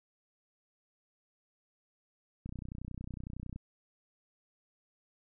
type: click train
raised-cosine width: 5 ms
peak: -29 dBFS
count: 35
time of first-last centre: 2.46-3.56 s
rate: 30.9 Hz
effects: none